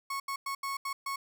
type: tone bursts at uneven times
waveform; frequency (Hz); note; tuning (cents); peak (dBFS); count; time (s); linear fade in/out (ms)
35% pulse; 1101; C#6; -12; -31; 6; 0.1-0.2 / 0.28-0.36 / 0.46-0.55 / 0.63-0.77 / 0.85-0.93 / 1.06-1.16; 5
effects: none